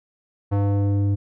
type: tone with low-pass filter sweep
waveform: square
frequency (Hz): 100.6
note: G2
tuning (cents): +45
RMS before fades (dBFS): -20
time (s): 0.51-1.16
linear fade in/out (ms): 20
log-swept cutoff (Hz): 900 to 250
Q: 1
effects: none